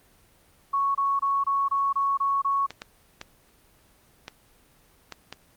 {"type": "tone bursts", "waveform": "sine", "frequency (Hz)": 1108.7, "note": "C#6", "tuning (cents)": 0, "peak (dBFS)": -21, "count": 8, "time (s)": [0.73, 2.665], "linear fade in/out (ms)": 10, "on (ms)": 220, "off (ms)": 25}
{"type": "clicks", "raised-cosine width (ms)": 0.2, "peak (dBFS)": -18, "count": 6, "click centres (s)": [2.706, 2.819, 3.214, 4.281, 5.123, 5.326]}
{"effects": ["pink hiss -59 dBFS RMS until 5.56 s", "Opus 24 kbps"]}